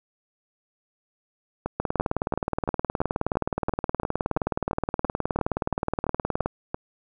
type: two click trains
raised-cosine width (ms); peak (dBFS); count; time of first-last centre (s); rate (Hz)
1; -13 / -10; 16 / 90; 1.66-6.745 / 1.8-6.46; 2.95 / 19.1
effects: none